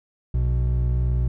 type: tone pair together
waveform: triangle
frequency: 60.8 / 123.87 Hz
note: B1 / B2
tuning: -26 / +6 cents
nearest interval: octave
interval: 1232 cents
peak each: -18 / -22 dBFS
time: 0.34-1.28 s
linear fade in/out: 5 ms
effects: none